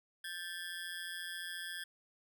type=ring-modulated tone; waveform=25% pulse; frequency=1661.2 Hz; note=G#6; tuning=in tune; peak=-34 dBFS; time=0.24-1.84 s; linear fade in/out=5 ms; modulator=87.1 Hz; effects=none